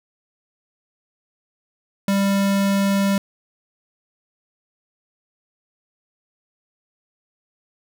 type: tone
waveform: square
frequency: 197.6 Hz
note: G3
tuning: 14 cents sharp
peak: -17 dBFS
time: 2.08-3.18 s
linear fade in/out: 2 ms
effects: none